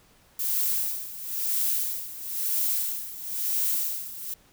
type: noise with tremolo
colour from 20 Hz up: violet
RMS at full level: -25 dBFS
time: 0.39-4.34 s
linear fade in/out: 5 ms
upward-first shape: sine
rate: 1 Hz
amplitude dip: 80%
effects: pink hiss -59 dBFS RMS until 4.52 s